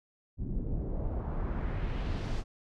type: noise with low-pass filter sweep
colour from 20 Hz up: brown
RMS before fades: -33 dBFS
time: 0.37-2.44 s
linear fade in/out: 50 ms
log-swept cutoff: 230 to 6700 Hz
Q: 1.2
effects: none